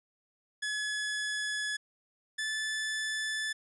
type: tone pair in turn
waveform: sawtooth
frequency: 1701 / 1743.8 Hz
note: G#6 / A6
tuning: +41 / -16 cents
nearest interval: unison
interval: 43 cents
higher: second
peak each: -28 dBFS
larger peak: neither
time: 0.62-1.77 / 2.38-3.53 s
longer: neither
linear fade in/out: 10 ms
effects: resampled to 24000 Hz